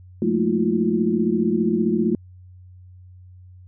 sine tone cluster, 176.9 / 215.8 / 230.9 / 322.3 / 353.8 Hz, F3 / A3 / A#3 / E4 / F4, +23 / -33 / -16 / -39 / +23 cents, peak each -27 / -21 / -25 / -26 / -23 dBFS, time 0.22-2.15 s, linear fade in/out 2 ms, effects added 91 Hz sine -42 dBFS peak until 3.67 s

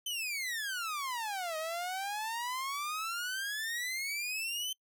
sawtooth exponential two-way sweep, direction down then up, 3100 to 622.3 to 3100 Hz, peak -31 dBFS, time 0.06-4.73 s, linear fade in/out 5 ms, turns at 1.57 s, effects noise-tail reverb RT60 0.1 s tail -25 dB re dry

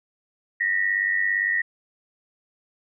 sine tone pair together, 1843.4 / 1941 Hz, A#6 / B6, -20 / -31 cents, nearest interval minor second, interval 89 cents, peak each -23 dBFS, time 0.6-1.62 s, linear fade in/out 10 ms, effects none

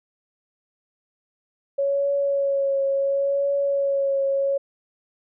sine tone with vibrato, 555 Hz, C#5, 2 cents sharp, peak -19 dBFS, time 1.78-4.58 s, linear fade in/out 10 ms, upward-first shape triangle, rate 0.71 Hz, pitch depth 25 cents each way, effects none

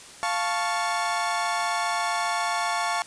30% pulse chord, F augmented, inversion none, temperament equal, 698.5 / 880 / 1108.7 Hz, F5 / A5 / C#6, 0 / 0 / 0 cents, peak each -26 dBFS, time 0.23-3.02 s, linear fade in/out 0 ms, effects white hiss -45 dBFS RMS until 3.06 s + resampled to 22050 Hz

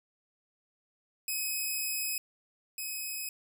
5% pulse tone pair in turn, 2539 / 2539 Hz, D#7 / D#7, +34 / +34 cents, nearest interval unison, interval 0 cents, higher neither, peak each -22 / -26 dBFS, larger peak first, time 1.28-2.18 / 2.78-3.29 s, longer first, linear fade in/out 2 ms, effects none

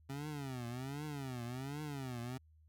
25% pulse tone with vibrato, 134.2 Hz, C3, 44 cents sharp, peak -37 dBFS, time 0.09-2.38 s, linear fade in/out 10 ms, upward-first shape triangle, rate 1.3 Hz, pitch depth 240 cents each way, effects added 78 Hz sine -62 dBFS peak until 2.68 s

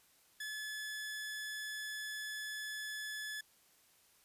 sawtooth tone, 1719 Hz, A6, 41 cents flat, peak -37 dBFS, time 0.4-3.41 s, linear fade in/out 5 ms, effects white hiss -68 dBFS RMS until 4.24 s + resampled to 32000 Hz

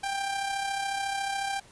sawtooth tone with amplitude modulation, 790 Hz, G5, 13 cents sharp, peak -23 dBFS, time 0.03-1.6 s, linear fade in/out 10 ms, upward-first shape sine, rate 34 Hz, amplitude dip 45%, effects pink hiss -55 dBFS RMS until 1.71 s + resampled to 24000 Hz

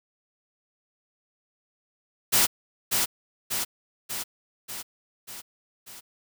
white noise with echo, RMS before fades -20 dBFS, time 2.32-2.47 s, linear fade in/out 20 ms, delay 590 ms, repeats 6, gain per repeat -4 dB, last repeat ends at 6.01 s, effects none

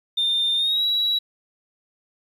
sine tone with pitch glide, 3612 to 3894 Hz, A7 to B7, +45 to -25 cents, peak -17 dBFS, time 0.17-1.19 s, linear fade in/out 10 ms, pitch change +130 cents, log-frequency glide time 0.56-0.84 s, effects tanh soft clip ceiling -16 dBFS + 9-bit

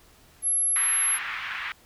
sine tone, 11110 Hz, F9, 10 cents flat, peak -21 dBFS, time 0.42-1.19 s, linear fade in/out 50 ms
white band-pass noise, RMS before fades -33 dBFS, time 0.76-1.72 s, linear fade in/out 0 ms, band 1200 to 2400 Hz, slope 24 dB/octave
effects pink hiss -56 dBFS RMS until 1.85 s

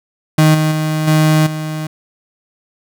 35% pulse tone with level steps, 155.56 Hz, D#3, in tune, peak -5 / -10 / -13 / -7 / -18 dBFS, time 0.38-1.87 s, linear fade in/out 5 ms, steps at 0.54 / 0.71 / 1.07 / 1.46 s, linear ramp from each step 10 ms, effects none

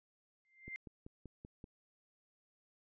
sine tone with exponential growth, 2093 Hz, C7, in tune, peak -39 dBFS, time 0.45-0.76 s, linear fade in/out 0 ms, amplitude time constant 67 ms
click train, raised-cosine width 3 ms, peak -37 dBFS, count 6, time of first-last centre 0.68-1.642 s, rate 5.2 Hz
effects resampled to 16000 Hz

